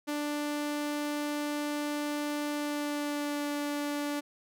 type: tone with pitch glide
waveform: sawtooth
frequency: 294.4 to 290.9 Hz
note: D4 to D4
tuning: +4 to -16 cents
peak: -27 dBFS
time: 0.07-4.21 s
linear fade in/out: 20 ms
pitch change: -20 cents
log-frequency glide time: 2.51-3.46 s
effects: none